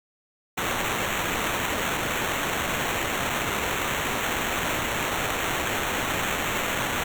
white noise with sample-and-hold, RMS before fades -27 dBFS, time 0.57-7.04 s, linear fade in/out 10 ms, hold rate 4900 Hz, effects none

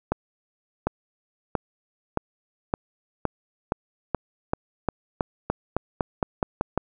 accelerating click train, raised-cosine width 1 ms, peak -8 dBFS, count 18, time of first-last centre 0.12-6.776 s, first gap 750 ms, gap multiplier 0.91, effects none

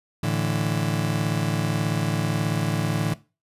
35% pulse chord, A suspended fourth, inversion none, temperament just, 110 / 146.67 / 165 Hz, A2 / D3 / E3, 0 / -2 / +2 cents, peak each -25 dBFS, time 0.23-3.14 s, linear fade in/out 5 ms, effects noise-tail reverb RT60 0.3 s tail -19 dB re dry + resampled to 32000 Hz

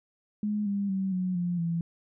sine tone with pitch steps, 209.4 / 200.4 / 191.8 / 183.56 / 175.68 / 168.13 Hz, G#3 / G3 / G3 / F#3 / F3 / E3, +15 / +38 / -37 / -14 / +11 / +34 cents, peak -26 dBFS, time 0.43-1.81 s, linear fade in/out 2 ms, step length 230 ms, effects none

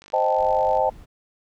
click train, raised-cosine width 0.2 ms, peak -29 dBFS, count 38, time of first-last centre 0.02-0.772 s, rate 49.2 Hz
sine chord, A half-diminished seventh, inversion first, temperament equal, 523.3 / 622.3 / 784 / 880 Hz, C5 / Eb5 / G5 / A5, 0 / 0 / 0 / 0 cents, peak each -23 dBFS, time 0.13-0.9 s, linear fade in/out 10 ms
brown noise, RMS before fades -43 dBFS, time 0.37-1.06 s, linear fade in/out 20 ms
effects none

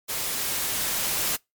white noise with level ramp, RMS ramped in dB -29 to -25 dBFS, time 0.08-1.37 s, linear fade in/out 20 ms, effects noise-tail reverb RT60 0.2 s tail -26 dB re dry + MP3 96 kbps

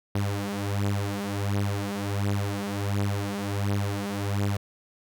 sawtooth beating tone pair, 100 / 101.4 Hz, G2 / G#2, +35 / -41 cents, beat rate 1.4 Hz, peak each -25 dBFS, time 0.15-4.57 s, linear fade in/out 5 ms, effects none

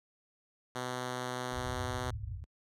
5% pulse tone, 125.6 Hz, B2, 30 cents sharp, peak -24 dBFS, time 0.75-2.11 s, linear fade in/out 10 ms
white low-pass noise, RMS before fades -38 dBFS, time 1.52-2.44 s, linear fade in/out 0 ms, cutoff 120 Hz, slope 96 dB/octave
effects high-pass 60 Hz 12 dB/octave + low-pass 10000 Hz 12 dB/octave

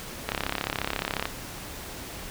click train, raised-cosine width 0.3 ms, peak -10 dBFS, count 34, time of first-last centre 0.29-1.255 s, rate 34.2 Hz, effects pink hiss -39 dBFS RMS until 2.3 s

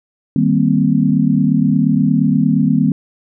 sine chord, C minor seventh, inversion first, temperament equal, 155.56 / 196 / 233.1 / 261.6 Hz, Eb3 / G3 / Bb3 / C4, 0 / 0 / 0 / 0 cents, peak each -16 dBFS, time 0.36-2.92 s, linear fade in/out 2 ms, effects none

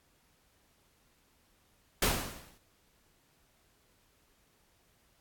pink noise with exponential decay, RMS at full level -24 dBFS, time 2.02-2.58 s, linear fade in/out 5 ms, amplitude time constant 120 ms, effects pink hiss -69 dBFS RMS until 5.2 s + AAC 64 kbps

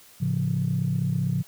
sine chord, A augmented, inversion none, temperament equal with one note detuned, 110 / 139.15 / 174.61 Hz, A2 / C#3 / E#3, 0 / +7 / 0 cents, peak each -28 / -25 / -26 dBFS, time 0.2-1.43 s, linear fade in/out 20 ms, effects tanh soft clip ceiling -14 dBFS + white hiss -52 dBFS RMS until 1.47 s

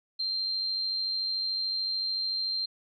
sine tone with amplitude modulation, 4160 Hz, C8, 11 cents flat, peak -26 dBFS, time 0.19-2.66 s, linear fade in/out 10 ms, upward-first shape sine, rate 93.6 Hz, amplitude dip 40%, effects none

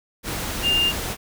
sine tone in noise, 2804 Hz, F7, 6 cents sharp, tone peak -17 dBFS, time 0.62-0.93 s, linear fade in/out 50 ms, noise pink, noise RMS -28 dBFS, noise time 0.23-1.17 s, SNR +8 dB, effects none

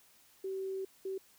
sine tone bursts at uneven times, 383.4 Hz, G4, 38 cents flat, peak -35 dBFS, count 2, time 0.44-0.85 / 1.05-1.18 s, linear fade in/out 5 ms, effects white hiss -64 dBFS RMS until 1.38 s

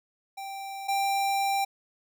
square tone pair in turn, 784 / 788.5 Hz, G5 / G5, 0 / +10 cents, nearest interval unison, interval 10 cents, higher second, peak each -36 / -25 dBFS, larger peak second, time 0.37-0.88 / 0.88-1.65 s, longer second, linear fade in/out 10 ms, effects none

